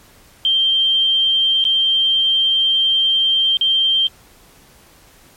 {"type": "tone with dropouts", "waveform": "sine", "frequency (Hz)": 3155, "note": "G7", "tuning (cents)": 10, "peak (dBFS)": -12, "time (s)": [0.45, 4.07], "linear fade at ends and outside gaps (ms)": 1, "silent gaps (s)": [[1.641, 1.651], [3.57, 3.611]], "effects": ["pink hiss -48 dBFS RMS until 5.36 s", "MP3 64 kbps"]}